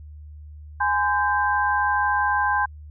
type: tone cluster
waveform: sine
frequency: 831 / 1025 / 1573 Hz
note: G#5 / C6 / G6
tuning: +1 / -36 / +6 cents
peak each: -23 dBFS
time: 0.8-2.66 s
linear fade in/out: 10 ms
effects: added 75 Hz sine -38 dBFS peak until 2.9 s